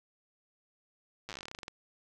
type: slowing click train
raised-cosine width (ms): 0.2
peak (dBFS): -24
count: 18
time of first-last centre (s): 1.29-1.681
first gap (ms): 8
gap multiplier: 1.12
effects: none